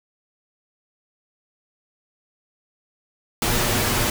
pink noise with comb filter, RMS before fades -21 dBFS, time 3.42-4.1 s, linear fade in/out 2 ms, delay 8.4 ms, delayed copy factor +0.5, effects none

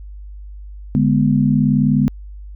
sine chord, G# diminished, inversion second, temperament equal, 146.83 / 207.7 / 246.9 Hz, D3 / G#3 / B3, 0 / 0 / 0 cents, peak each -16 dBFS, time 0.95-2.08 s, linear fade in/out 0 ms, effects added 50 Hz sine -31 dBFS peak until 2.55 s

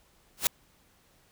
white noise with exponential growth, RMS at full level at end -19 dBFS, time 0.37-0.47 s, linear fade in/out 1 ms, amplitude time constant 20 ms, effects pink hiss -64 dBFS RMS until 1.31 s

